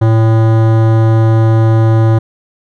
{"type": "tone with hard clipping", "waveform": "sine", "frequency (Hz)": 111.9, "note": "A2", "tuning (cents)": 30, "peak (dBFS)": -8, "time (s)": [0.01, 2.19], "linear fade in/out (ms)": 10, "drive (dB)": 17, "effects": []}